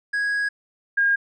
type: tone pair in turn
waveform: triangle / sine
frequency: 1656 / 1620 Hz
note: G#6 / G#6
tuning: -5 / -43 cents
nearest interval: unison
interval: 38 cents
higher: first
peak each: -19 / -16 dBFS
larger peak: second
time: 0.13-0.49 / 0.97-1.16 s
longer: first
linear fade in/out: 10 ms
effects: resampled to 22050 Hz